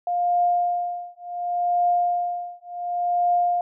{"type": "tone with tremolo", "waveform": "sine", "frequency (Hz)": 705, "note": "F5", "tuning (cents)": 16, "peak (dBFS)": -16, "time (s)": [0.07, 3.61], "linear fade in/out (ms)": 2, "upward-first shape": "triangle", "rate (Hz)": 0.69, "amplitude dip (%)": 100, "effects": []}